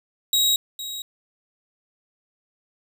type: tone with echo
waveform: sawtooth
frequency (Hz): 3816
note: A#7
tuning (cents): +40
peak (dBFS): -14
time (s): 0.33-0.56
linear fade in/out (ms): 2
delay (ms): 460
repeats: 1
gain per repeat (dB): -13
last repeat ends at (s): 1.02
effects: none